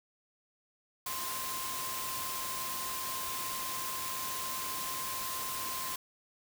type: tone in noise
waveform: sine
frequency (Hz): 1046.5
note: C6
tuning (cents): 0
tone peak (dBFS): -40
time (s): 1.06-5.96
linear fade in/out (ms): 5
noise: white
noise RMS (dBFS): -38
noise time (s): 1.06-5.96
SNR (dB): -5
effects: none